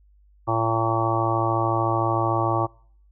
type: harmonic tone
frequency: 113.5 Hz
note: A#2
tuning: 46 cents flat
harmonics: 1 / 3 / 4 / 5 / 6 / 7 / 8 / 9 / 10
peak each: -26 / -27 / -38 / -30 / -30 / -28 / -28 / -36 / -26 dBFS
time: 0.47-2.67 s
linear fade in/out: 20 ms
effects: noise-tail reverb RT60 0.6 s tail -26 dB re dry + added 50 Hz sine -53 dBFS peak until 3.11 s